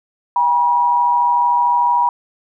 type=tone pair together; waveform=sine; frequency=811 / 964.4 Hz; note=G#5 / B5; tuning=-41 / -41 cents; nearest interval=minor third; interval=300 cents; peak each=-21 / -12 dBFS; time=0.36-2.09 s; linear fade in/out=2 ms; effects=none